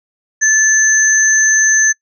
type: tone pair together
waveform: sine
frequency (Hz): 1740 / 6201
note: A6 / G8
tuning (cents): -20 / -20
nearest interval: octave + minor seventh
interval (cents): 2200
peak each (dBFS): -11 / -11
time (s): 0.41-1.93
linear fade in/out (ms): 20
effects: noise-tail reverb RT60 0.1 s tail -22 dB re dry